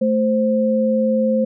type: tone pair together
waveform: sine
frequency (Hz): 220 / 523.3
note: A3 / C5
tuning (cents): 0 / 0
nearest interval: octave + minor third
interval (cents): 1500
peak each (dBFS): -17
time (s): 0.01-1.45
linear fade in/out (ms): 10
effects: none